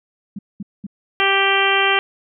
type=tone bursts; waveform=sine; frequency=200 Hz; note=G3; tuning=35 cents sharp; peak=-25 dBFS; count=3; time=0.36-0.867 s; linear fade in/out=5 ms; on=29 ms; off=210 ms
type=harmonic tone; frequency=392 Hz; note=G4; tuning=in tune; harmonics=1 / 2 / 3 / 4 / 5 / 6 / 7 / 8; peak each=-22 / -22 / -22 / -22 / -22 / -22 / -22 / -22 dBFS; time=1.2-1.99 s; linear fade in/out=0 ms
effects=none